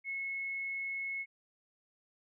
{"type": "tone", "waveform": "sine", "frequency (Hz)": 2185, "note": "C#7", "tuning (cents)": -26, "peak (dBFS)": -35, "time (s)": [0.04, 1.26], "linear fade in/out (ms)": 50, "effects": []}